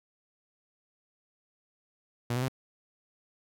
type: tone with pitch steps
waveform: sawtooth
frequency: 120 / 125.46 / 131.16 Hz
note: B2 / B2 / C3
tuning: -49 / +28 / +5 cents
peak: -24 dBFS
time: 2.3-2.483 s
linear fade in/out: 5 ms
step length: 61 ms
effects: none